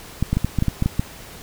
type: clicks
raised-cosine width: 5 ms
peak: -6 dBFS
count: 10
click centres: 0.226 / 0.33 / 0.37 / 0.446 / 0.587 / 0.624 / 0.683 / 0.824 / 0.86 / 0.995 s
effects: pink hiss -40 dBFS RMS until 1.42 s